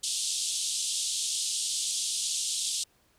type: band-pass noise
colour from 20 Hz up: white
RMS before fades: -31 dBFS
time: 0.03-2.84 s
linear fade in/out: 10 ms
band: 3100 to 9400 Hz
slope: 48 dB/octave
effects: pink hiss -66 dBFS RMS until 3.18 s